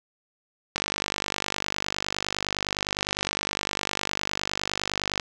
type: click train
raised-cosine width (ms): 0.2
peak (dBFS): -8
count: 222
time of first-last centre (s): 0.76-5.198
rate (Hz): 49.8
effects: none